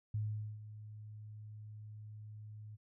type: tone with ADSR envelope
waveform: sine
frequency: 106.6 Hz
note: G#2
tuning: 46 cents sharp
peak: -33 dBFS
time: 0.14-2.77 s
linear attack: 5 ms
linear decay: 440 ms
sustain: -14 dB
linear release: 27 ms
effects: none